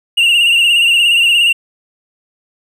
triangle tone with vibrato, 2794 Hz, F7, in tune, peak -6 dBFS, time 0.17-1.53 s, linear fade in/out 10 ms, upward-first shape sine, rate 17 Hz, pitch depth 58 cents each way, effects none

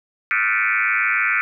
sine tone with frequency modulation, 1866 Hz, A#6, 1 cent sharp, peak -16 dBFS, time 0.31-1.41 s, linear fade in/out 0 ms, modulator 107 Hz, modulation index 5.2, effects none

